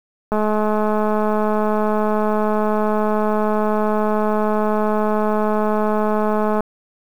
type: click train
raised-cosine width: 1 ms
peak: -7 dBFS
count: 1340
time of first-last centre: 0.32-6.606 s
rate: 213 Hz
effects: 7-bit